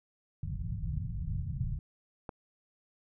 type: low-pass noise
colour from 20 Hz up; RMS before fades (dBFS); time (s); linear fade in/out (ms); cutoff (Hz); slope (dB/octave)
white; -35; 0.43-1.79; 2; 160; 48
type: click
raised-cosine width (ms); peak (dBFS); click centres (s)
1; -25; 2.292
effects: none